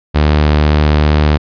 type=tone; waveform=sawtooth; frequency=75.2 Hz; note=D2; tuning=42 cents sharp; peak=-4 dBFS; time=0.14-1.38 s; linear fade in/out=20 ms; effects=resampled to 11025 Hz